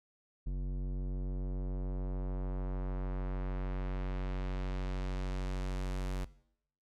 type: tone with low-pass filter sweep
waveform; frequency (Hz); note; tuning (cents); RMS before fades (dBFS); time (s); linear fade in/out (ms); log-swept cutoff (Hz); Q
square; 46.6; F#1; +13; -35; 0.46-6.25; 10; 230 to 12000; 0.72
effects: noise-tail reverb RT60 0.7 s tail -19 dB re dry